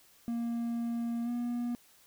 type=tone with pitch glide; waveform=triangle; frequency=234.1 to 240.3 Hz; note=A#3 to B3; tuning=+8 to -47 cents; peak=-29 dBFS; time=0.28-1.75 s; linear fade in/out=0 ms; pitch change=+45 cents; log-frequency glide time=1.24-1.29 s; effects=white hiss -62 dBFS RMS until 2.06 s